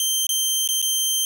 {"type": "tone with dropouts", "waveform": "15% pulse", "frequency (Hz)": 3136, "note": "G7", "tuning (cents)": 0, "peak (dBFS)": -12, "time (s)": [0, 1.25], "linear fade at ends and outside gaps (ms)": 1, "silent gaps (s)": [[0.268, 0.291], [0.676, 0.688], [0.817, 0.825]], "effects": []}